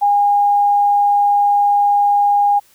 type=tone; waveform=sine; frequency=815 Hz; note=G#5; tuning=33 cents flat; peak=-10 dBFS; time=0.01-2.6 s; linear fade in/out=20 ms; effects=white hiss -52 dBFS RMS until 2.74 s